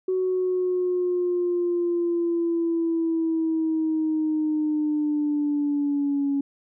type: linear sweep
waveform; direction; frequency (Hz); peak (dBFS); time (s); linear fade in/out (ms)
sine; down; 373.3 to 278.7; -20; 0.08-6.41; 5
effects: tanh soft clip ceiling -16 dBFS